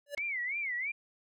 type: tone with exponential growth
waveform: square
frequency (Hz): 576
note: D5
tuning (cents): -34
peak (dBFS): -34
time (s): 0.06-0.15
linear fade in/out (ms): 5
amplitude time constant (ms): 19
type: tone with vibrato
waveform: sine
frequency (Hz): 2142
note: C7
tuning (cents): +40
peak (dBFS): -32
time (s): 0.17-0.92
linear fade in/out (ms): 10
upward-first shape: sine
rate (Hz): 3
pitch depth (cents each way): 190
type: clicks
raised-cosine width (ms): 0.2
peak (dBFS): -28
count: 2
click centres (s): 0.177 / 0.18
effects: none